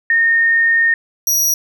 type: tone pair in turn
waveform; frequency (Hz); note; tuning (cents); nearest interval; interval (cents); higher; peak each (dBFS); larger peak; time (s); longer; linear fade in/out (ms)
sine / sawtooth; 1836 / 5774; A#6 / F#8; -27 / -43; octave + minor sixth; 1984; second; -10; neither; 0.1-0.94 / 1.27-1.54; first; 2
effects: none

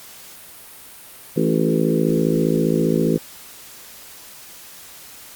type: harmonic tone with a mistuned harmonic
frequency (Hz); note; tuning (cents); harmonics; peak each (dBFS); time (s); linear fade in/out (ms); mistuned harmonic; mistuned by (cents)
55; A1; 0; 3 / 4 / 5 / 6 / 7 / 8 / 9; -21 / -22 / -23 / -24 / -24 / -25 / -26; 1.36-3.18; 10; 7; -20
effects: white hiss -41 dBFS RMS until 5.35 s + Opus 48 kbps

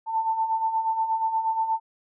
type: beating tone pair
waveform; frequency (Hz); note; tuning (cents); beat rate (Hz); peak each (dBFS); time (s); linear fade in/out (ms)
sine; 885 / 893.4; A5 / A5; +10 / +26; 8.4; -30 / -23; 0.06-1.8; 50
effects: none

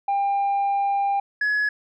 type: tone pair in turn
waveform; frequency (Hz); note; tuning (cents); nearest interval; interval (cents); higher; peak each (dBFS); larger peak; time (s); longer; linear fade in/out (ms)
sine; 798 / 1690.9; G5 / G#6; +31 / +31; octave + minor second; 1300; second; -17; neither; 0.08-1.2 / 1.41-1.69; first; 5
effects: tanh soft clip ceiling -18 dBFS

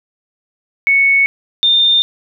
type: tone pair in turn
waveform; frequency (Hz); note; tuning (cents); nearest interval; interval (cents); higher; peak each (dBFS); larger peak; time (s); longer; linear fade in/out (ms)
sine; 2214 / 3616; C#7 / A7; -3 / +47; minor sixth; 850; second; -8; neither; 0.87-1.26 / 1.63-2.02; neither; 0
effects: none

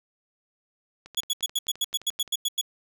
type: click train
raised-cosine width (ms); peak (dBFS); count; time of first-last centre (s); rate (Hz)
0.2; -27; 15; 1.06-2.277; 11.5
type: tone bursts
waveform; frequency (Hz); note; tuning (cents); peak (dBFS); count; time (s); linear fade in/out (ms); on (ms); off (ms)
sawtooth; 3373; G#7; +26; -20; 12; 1.17-2.613; 5; 35; 93
effects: none

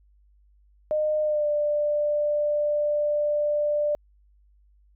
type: tone with pitch glide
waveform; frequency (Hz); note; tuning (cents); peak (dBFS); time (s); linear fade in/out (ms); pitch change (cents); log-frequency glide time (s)
sine; 611 to 592.2; D#5 to D5; -32 to +14; -21; 0.91-3.95; 0; -54; 1.22-1.47
effects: added 50 Hz sine -56 dBFS peak until 4.95 s

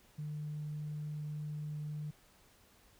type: tone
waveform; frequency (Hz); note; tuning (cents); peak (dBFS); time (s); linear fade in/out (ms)
sine; 150.3; D3; +40; -37; 0.18-2.11; 10
effects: tanh soft clip ceiling -33 dBFS + pink hiss -65 dBFS RMS until 2.99 s

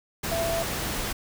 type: tone in noise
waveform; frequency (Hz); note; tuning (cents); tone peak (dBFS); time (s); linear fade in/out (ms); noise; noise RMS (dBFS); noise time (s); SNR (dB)
sine; 667; E5; +20; -26; 0.31-0.63; 10; pink; -30; 0.23-1.13; +1
effects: none

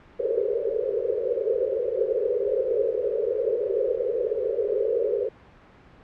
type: band-pass noise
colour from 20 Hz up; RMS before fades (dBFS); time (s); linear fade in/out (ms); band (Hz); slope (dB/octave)
pink; -25; 0.19-5.29; 10; 400 to 540; 96
effects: pink hiss -51 dBFS RMS until 6.03 s + low-pass 2000 Hz 12 dB/octave

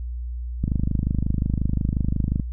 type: click train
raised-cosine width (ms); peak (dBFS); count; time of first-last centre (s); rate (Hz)
5; -10; 46; 0.64-2.398; 25.6
effects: added 60 Hz sine -27 dBFS peak until 2.52 s

